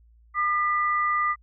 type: tone pair together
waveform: sine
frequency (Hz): 1209 / 1972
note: D6 / B6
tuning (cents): +50 / -3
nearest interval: minor sixth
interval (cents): 847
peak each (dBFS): -22 / -27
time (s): 0.34-1.36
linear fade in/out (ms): 50
effects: added 57 Hz sine -53 dBFS peak until 1.42 s